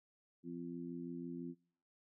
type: harmonic tone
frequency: 86 Hz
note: F2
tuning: 26 cents flat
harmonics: 2 / 3 / 4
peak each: -48 / -45 / -49 dBFS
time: 0.43-1.55 s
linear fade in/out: 50 ms
effects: noise-tail reverb RT60 0.6 s tail -25 dB re dry